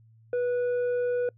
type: tone with tanh clipping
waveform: triangle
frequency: 489.8 Hz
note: B4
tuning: 14 cents flat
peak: -25 dBFS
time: 0.33-1.29 s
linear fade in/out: 2 ms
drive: 9 dB
effects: noise-tail reverb RT60 0.1 s tail -26 dB re dry + added 112 Hz sine -54 dBFS peak until 1.37 s